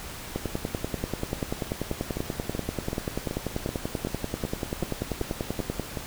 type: two click trains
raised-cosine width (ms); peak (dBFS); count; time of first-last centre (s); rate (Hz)
2; -16 / -14; 11 / 57; 2.17-5.972 / 0.36-5.797; 2.63 / 10.3
effects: pink hiss -39 dBFS RMS until 6.06 s